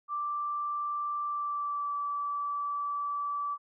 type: tone with pitch glide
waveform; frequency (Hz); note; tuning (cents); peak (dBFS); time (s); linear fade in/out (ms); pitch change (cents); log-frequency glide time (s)
sine; 1174.7 to 1156.5; D6 to D6; 0 to -27; -30; 0.08-3.58; 50; -27; 1.24-1.94
effects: none